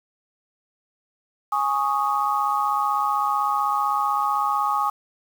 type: chord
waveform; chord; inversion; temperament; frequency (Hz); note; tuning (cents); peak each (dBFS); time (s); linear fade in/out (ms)
sine; Ab suspended fourth; none; equal; 830.6 / 1108.7 / 1244.5; Ab5 / Db6 / Eb6; 0 / 0 / 0; -24; 1.52-4.9; 5
effects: 7-bit